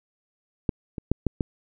clicks, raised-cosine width 3 ms, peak -9 / -19 / -7 / -9 / -11 dBFS, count 5, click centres 0.692 / 0.982 / 1.116 / 1.267 / 1.408 s, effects none

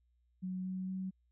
sine tone with pitch steps, 185 / 186.61 / 188.23 Hz, F#3 / F#3 / F#3, 0 / +15 / +30 cents, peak -36 dBFS, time 0.42-1.11 s, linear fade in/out 20 ms, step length 230 ms, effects added 60 Hz sine -70 dBFS peak until 1.31 s

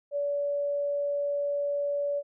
sine tone, 573 Hz, D5, 43 cents flat, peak -26 dBFS, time 0.11-2.23 s, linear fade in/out 50 ms, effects none

